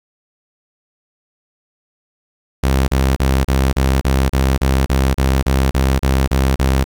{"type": "tone bursts", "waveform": "sawtooth", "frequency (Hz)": 66.5, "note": "C2", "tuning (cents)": 29, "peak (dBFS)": -8, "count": 15, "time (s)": [2.63, 6.842], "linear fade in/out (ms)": 10, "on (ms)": 250, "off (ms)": 33, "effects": ["8-bit"]}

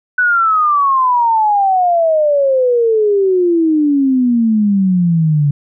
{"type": "exponential sweep", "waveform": "sine", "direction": "down", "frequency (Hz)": [1500, 141.7], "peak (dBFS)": -9, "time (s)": [0.18, 5.51], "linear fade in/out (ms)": 5, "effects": []}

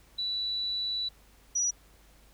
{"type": "tone pair in turn", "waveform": "sine", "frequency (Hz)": [3951, 5840], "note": ["B7", "F#8"], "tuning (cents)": [0, -24], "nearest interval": "perfect fifth", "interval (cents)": 676, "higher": "second", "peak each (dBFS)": [-29, -25], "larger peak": "second", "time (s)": [[0.18, 1.09], [1.55, 1.71]], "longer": "first", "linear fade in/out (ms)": 10, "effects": ["added 50 Hz sine -58 dBFS peak until 2.33 s", "pink hiss -61 dBFS RMS until 2.33 s"]}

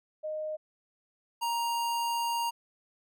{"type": "tone pair in turn", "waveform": ["sine", "square"], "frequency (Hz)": [618, 936.2], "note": ["D#5", "A#5"], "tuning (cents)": [-12, 7], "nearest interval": "perfect fifth", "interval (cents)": 719, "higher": "second", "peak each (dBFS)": [-32, -29], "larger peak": "second", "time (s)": [[0.23, 0.57], [1.41, 2.51]], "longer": "second", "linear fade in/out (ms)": 20, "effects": []}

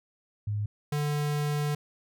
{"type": "tone pair in turn", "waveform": ["sine", "square"], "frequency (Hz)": [104.3, 147.5], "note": ["G#2", "D3"], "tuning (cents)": [8, 8], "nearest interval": "tritone", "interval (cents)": 600, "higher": "second", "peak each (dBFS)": -27, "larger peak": "neither", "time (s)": [[0.47, 0.66], [0.92, 1.75]], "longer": "second", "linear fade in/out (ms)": 5, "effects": []}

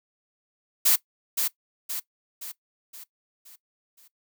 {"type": "noise with echo", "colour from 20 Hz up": "blue", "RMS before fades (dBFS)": -19, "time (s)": [0.85, 0.96], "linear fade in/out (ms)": 10, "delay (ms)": 520, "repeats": 6, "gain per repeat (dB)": -6, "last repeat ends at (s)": 4.08, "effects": ["noise-tail reverb RT60 0.1 s tail -18 dB re dry"]}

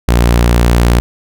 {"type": "tone", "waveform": "sawtooth", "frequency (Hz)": 59.1, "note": "A#1", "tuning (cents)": 24, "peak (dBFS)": -3, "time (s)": [0.08, 1], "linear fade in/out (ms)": 0, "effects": []}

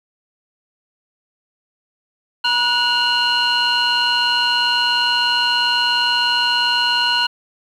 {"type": "tone cluster", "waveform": "sine", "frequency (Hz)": [960, 1465, 2806, 2926, 4182], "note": ["B5", "F#6", "F7", "F#7", "C8"], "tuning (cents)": [-49, -18, 8, -20, -2], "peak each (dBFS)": -20, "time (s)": [2.44, 7.27], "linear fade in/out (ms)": 10, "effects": ["tanh soft clip ceiling -8 dBFS", "8-bit"]}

